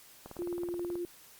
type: click train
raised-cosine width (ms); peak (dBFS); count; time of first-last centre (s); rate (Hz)
1; -30; 14; 0.26-0.955; 18.7
type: tone with tremolo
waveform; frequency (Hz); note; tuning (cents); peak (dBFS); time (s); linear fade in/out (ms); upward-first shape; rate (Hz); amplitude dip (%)
sine; 349.2; F4; 0; -32; 0.39-1.05; 0; triangle; 9.8; 25
effects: white hiss -56 dBFS RMS until 1.39 s + Opus 48 kbps